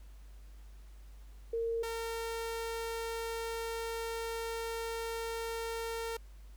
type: tone pair in turn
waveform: sine / sawtooth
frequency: 459.2 / 457.1 Hz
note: A#4 / A#4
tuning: -26 / -34 cents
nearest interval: unison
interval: 8 cents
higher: first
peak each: -31 / -32 dBFS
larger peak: first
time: 1.53-1.83 / 1.83-6.17 s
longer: second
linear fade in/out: 5 ms
effects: added 50 Hz sine -49 dBFS peak until 6.56 s + pink hiss -66 dBFS RMS until 6.56 s